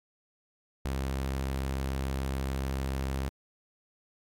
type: tone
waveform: sawtooth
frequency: 66.9 Hz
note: C2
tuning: 39 cents sharp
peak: -26 dBFS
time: 0.85-3.29 s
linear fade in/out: 0 ms
effects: AAC 64 kbps